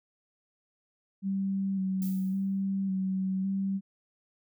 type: tone with vibrato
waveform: sine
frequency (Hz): 192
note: G3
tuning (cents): -36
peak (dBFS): -27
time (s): 1.22-3.81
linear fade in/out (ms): 50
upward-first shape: square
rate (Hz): 0.9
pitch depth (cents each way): 22
type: noise with exponential decay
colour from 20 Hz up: violet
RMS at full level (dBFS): -42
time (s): 2.02-2.62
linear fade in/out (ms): 0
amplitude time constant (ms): 130
effects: none